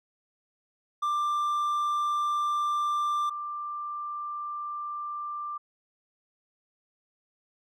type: tone pair in turn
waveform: triangle / sine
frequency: 1184 / 1184 Hz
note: D6 / D6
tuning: +14 / +14 cents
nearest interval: unison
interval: 0 cents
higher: neither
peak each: -23 / -32 dBFS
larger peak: first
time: 1.02-3.3 / 3.3-5.58 s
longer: neither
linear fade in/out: 10 ms
effects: none